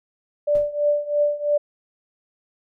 sine tone with tremolo, 587.3 Hz, D5, in tune, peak -14 dBFS, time 0.47-1.58 s, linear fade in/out 10 ms, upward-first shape triangle, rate 3 Hz, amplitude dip 90%
brown noise with exponential decay, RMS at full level -29 dBFS, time 0.55-0.73 s, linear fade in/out 2 ms, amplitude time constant 38 ms
effects none

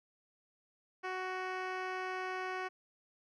10% pulse tone, 371.7 Hz, F#4, 8 cents sharp, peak -28 dBFS, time 1.03-2.69 s, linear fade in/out 20 ms, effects low-pass 3000 Hz 12 dB/octave

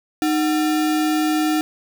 sine tone with sample-and-hold, 308.7 Hz, D#4, 14 cents flat, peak -16 dBFS, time 0.22-1.61 s, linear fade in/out 0 ms, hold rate 1050 Hz, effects none

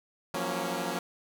10% pulse chord, Gb major seventh, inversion third, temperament equal with one note detuned, 172.11 / 185 / 233.1 / 277.2 Hz, F3 / Gb3 / Bb3 / Db4, -25 / 0 / 0 / 0 cents, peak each -28 dBFS, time 0.34-0.99 s, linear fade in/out 2 ms, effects none

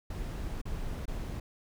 brown noise with dropouts, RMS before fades -36 dBFS, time 0.1-1.4 s, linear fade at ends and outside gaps 5 ms, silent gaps 0.616-0.654 / 1.056-1.079 s, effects none

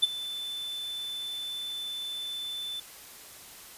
triangle tone with ADSR envelope, 3520 Hz, A7, in tune, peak -15 dBFS, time 0.02-2.8 s, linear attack 16 ms, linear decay 22 ms, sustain -17 dB, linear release 4 ms, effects white hiss -48 dBFS RMS until 3.77 s + resampled to 32000 Hz

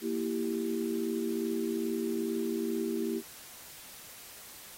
sine chord, E diminished, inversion second, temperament equal, 233.1 / 329.6 / 392 Hz, Bb3 / E4 / G4, 0 / 0 / 0 cents, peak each -34 dBFS, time 0.01-3.22 s, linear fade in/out 50 ms, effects white hiss -49 dBFS RMS until 4.77 s + AAC 48 kbps

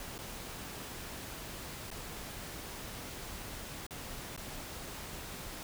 pink noise with dropouts, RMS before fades -44 dBFS, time 0-5.63 s, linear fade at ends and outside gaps 1 ms, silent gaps 0.181-0.188 / 1.904-1.913 / 3.866-3.908 / 4.364-4.376 s, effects none

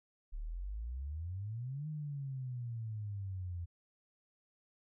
sine exponential two-way sweep, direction up then down, 34.65 to 155.56 to 84.7 Hz, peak -38 dBFS, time 0.32-3.66 s, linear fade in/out 20 ms, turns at 1.88 s, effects none

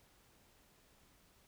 silence, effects pink hiss -68 dBFS RMS until 1.47 s

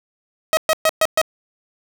sawtooth tone bursts, 635 Hz, D#5, 35 cents sharp, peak -9 dBFS, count 5, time 0.53-1.215 s, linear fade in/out 0 ms, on 41 ms, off 120 ms, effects none

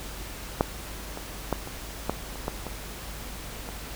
clicks, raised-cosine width 1 ms, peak -6 / -21 / -10 / -22 / -10 / -25 / -13 / -20 / -21 dBFS, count 9, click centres 0.609 / 1.174 / 1.527 / 1.674 / 2.096 / 2.357 / 2.481 / 2.667 / 3.689 s, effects added 50 Hz sine -40 dBFS peak until 3.95 s + pink hiss -40 dBFS RMS until 3.95 s

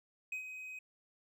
triangle tone with ADSR envelope, 2521 Hz, D#7, 22 cents sharp, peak -34 dBFS, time 0.32-0.79 s, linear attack 4 ms, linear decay 100 ms, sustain -8 dB, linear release 4 ms, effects none

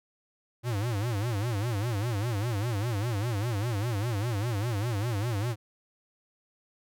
square tone with vibrato, 110 Hz, A2, in tune, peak -28 dBFS, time 0.63-5.56 s, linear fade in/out 50 ms, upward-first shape sine, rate 5 Hz, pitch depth 210 cents each way, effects none

